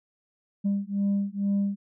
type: beating tone pair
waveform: sine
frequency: 198.9 / 201.1 Hz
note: G3 / G3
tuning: +25 / +44 cents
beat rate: 2.2 Hz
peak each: -25 dBFS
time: 0.64-1.76 s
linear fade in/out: 20 ms
effects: tanh soft clip ceiling -20 dBFS